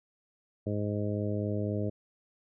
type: harmonic tone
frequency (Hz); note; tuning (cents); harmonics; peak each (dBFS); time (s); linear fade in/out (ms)
103.83; G#2; 0; 1 / 2 / 3 / 4 / 5 / 6; -32 / -35 / -37 / -38 / -39 / -40; 0.66-1.9; 10
effects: none